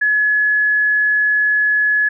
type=tone; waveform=sine; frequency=1699 Hz; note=G#6; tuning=39 cents sharp; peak=-12 dBFS; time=0.01-2.09 s; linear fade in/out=10 ms; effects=none